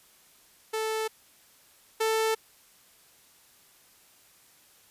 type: tone pair in turn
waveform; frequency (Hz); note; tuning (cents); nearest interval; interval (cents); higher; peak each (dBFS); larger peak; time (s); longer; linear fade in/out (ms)
sawtooth; 439.2 / 442.5; A4 / A4; -3 / +10; unison; 13; second; -24 / -20; second; 0.73-1.08 / 2-2.35; neither; 10
effects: white hiss -59 dBFS RMS until 4.9 s + resampled to 32000 Hz